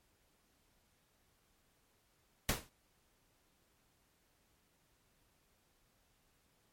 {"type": "noise with exponential decay", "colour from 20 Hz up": "pink", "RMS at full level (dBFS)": -29, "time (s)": [2.49, 2.69], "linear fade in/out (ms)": 0, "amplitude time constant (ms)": 43, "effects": ["pink hiss -74 dBFS RMS until 6.72 s", "MP3 64 kbps"]}